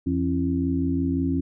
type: harmonic tone with a mistuned harmonic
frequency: 83.8 Hz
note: E2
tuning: 29 cents sharp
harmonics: 1 / 2 / 3 / 4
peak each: -28 / -29 / -23 / -31 dBFS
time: 0.06-1.41 s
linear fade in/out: 10 ms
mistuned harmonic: 3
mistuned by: +120 cents
effects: none